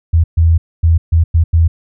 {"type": "tone bursts at uneven times", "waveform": "sine", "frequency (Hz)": 82.41, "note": "E2", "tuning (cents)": 0, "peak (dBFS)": -6, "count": 6, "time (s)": [[0.13, 0.24], [0.37, 0.58], [0.83, 0.98], [1.12, 1.24], [1.34, 1.44], [1.53, 1.68]], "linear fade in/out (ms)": 10, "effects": []}